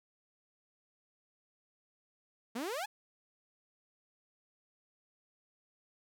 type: exponential sweep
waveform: sawtooth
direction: up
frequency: 216.2 to 883 Hz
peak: -32 dBFS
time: 2.55-2.86 s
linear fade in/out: 10 ms
effects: none